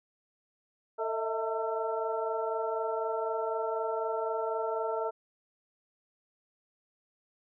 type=tone cluster; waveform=sine; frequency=447.3 / 638 / 662 / 903 / 1343 Hz; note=A4 / D#5 / E5 / A5 / E6; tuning=+28 / +43 / +7 / +45 / +32 cents; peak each=-33 / -37 / -37 / -36 / -39 dBFS; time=0.98-5.11 s; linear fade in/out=20 ms; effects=none